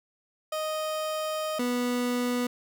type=tone pair in turn; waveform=30% pulse; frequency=622.3 / 245.5 Hz; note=D#5 / B3; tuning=0 / -10 cents; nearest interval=octave + major third; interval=1610 cents; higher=first; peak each=-26 / -23 dBFS; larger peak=second; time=0.52-1.59 / 1.59-2.47 s; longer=first; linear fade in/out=5 ms; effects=none